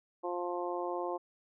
harmonic tone, 176.3 Hz, F3, 17 cents sharp, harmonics 2 / 3 / 4 / 5 / 6, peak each -37 / -39 / -40 / -41 / -42 dBFS, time 0.23-1.18 s, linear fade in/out 20 ms, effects none

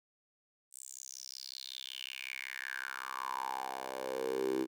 10% pulse tone with high-pass filter sweep, 65.41 Hz, C2, in tune, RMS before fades -40 dBFS, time 0.71-4.67 s, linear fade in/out 50 ms, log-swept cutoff 8600 to 330 Hz, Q 6.3, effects none

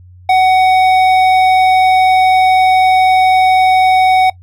sine tone with hard clipping, 748 Hz, F#5, 19 cents sharp, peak -8 dBFS, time 0.29-4.3 s, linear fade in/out 5 ms, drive 10 dB, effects noise-tail reverb RT60 0.1 s tail -20 dB re dry + added 90 Hz sine -36 dBFS peak until 4.42 s

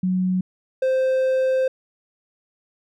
sine / triangle tone pair in turn, 184.5 / 521.8 Hz, F#3 / C5, -5 / -5 cents, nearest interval octave + tritone, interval 1800 cents, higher second, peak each -18 / -15 dBFS, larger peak second, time 0.03-0.41 / 0.82-1.68 s, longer second, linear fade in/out 5 ms, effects none

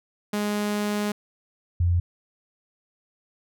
sawtooth / sine tone pair in turn, 207.7 / 87.18 Hz, G#3 / F2, 0 / -3 cents, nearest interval octave + minor third, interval 1503 cents, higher first, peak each -20 / -18 dBFS, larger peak second, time 0.33-1.12 / 1.8-2 s, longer first, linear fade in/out 5 ms, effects none

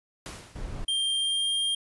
pink noise with exponential decay, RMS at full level -37 dBFS, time 0.26-0.91 s, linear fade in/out 0 ms, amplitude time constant 140 ms
brown noise, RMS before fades -34 dBFS, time 0.55-0.85 s, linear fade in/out 10 ms
square tone with pitch glide, 3183 to 3205 Hz, G7 to G7, +26 to +38 cents, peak -25 dBFS, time 0.88-1.75 s, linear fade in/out 5 ms, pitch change +12 cents, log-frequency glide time 1.17-1.49 s
effects resampled to 24000 Hz

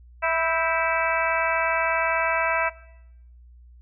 harmonic tone with a mistuned harmonic, 328.3 Hz, E4, 7 cents flat, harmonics 2 / 3 / 4 / 5 / 6 / 7 / 8, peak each -25 / -27 / -28 / -29 / -30 / -30 / -31 dBFS, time 0.22-2.7 s, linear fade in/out 20 ms, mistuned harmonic 5, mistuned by -66 cents, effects noise-tail reverb RT60 0.8 s tail -20 dB re dry + added 60 Hz sine -46 dBFS peak until 3.81 s

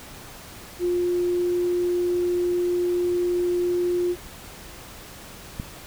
sine tone, 353.6 Hz, F4, 22 cents sharp, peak -20 dBFS, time 0.79-4.16 s, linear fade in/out 50 ms
click, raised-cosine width 5 ms, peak -17 dBFS, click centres 5.599 s
effects pink hiss -42 dBFS RMS until 5.86 s

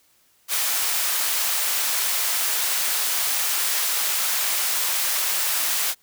white high-pass noise, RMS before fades -23 dBFS, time 0.48-5.95 s, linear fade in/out 50 ms, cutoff 720 Hz, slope 12 dB/octave, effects white hiss -61 dBFS RMS until 6.02 s

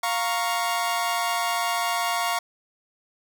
sawtooth chord, Bb minor, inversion second, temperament equal with one note detuned, 700.5 / 932.3 / 1108.7 Hz, F5 / Bb5 / Db6, +5 / 0 / 0 cents, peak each -23 / -25 / -24 dBFS, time 0.03-2.39 s, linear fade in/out 5 ms, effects none

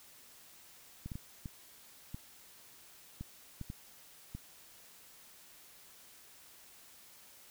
clicks, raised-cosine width 5 ms, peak -29 dBFS, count 9, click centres 1.06 / 1.118 / 1.155 / 1.458 / 2.145 / 3.21 / 3.613 / 3.701 / 4.35 s, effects white hiss -58 dBFS RMS until 7.5 s

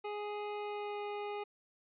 25% pulse tone with pitch glide, 415.6 to 412.5 Hz, G#4 to G#4, +1 to -12 cents, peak -34 dBFS, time 0.04-1.44 s, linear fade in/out 10 ms, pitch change -13 cents, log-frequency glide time 0.57-0.99 s, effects resampled to 8000 Hz

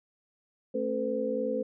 sine tone cluster, 220.5 / 271.1 / 444.7 / 508 Hz, A3 / C#4 / A4 / B4, +4 / -38 / +18 / +49 cents, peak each -35 / -36 / -34 / -30 dBFS, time 0.74-1.63 s, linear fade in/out 10 ms, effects none

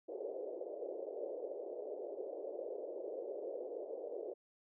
white band-pass noise, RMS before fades -44 dBFS, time 0.08-4.34 s, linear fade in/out 10 ms, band 370 to 580 Hz, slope 48 dB/octave, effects none

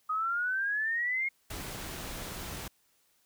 sine exponential sweep, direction up, 1244 to 2165 Hz, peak -28 dBFS, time 0.09-1.29 s, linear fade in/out 10 ms
pink noise, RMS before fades -40 dBFS, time 1.5-2.68 s, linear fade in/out 5 ms
effects white hiss -70 dBFS RMS until 3.25 s

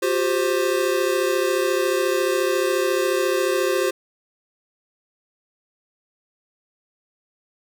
square chord, F suspended second, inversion none, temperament equal with one note detuned, 357.8 / 392 / 523.3 Hz, F4 / G4 / C5, +42 / 0 / 0 cents, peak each -24 dBFS, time 0.02-3.91 s, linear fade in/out 10 ms, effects none

